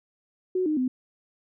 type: tone with pitch steps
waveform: sine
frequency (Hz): 369.2 / 306.9 / 255.1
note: F#4 / D#4 / C4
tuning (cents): -4 / -24 / -44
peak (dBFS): -22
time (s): 0.55-0.88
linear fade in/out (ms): 5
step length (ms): 110
effects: none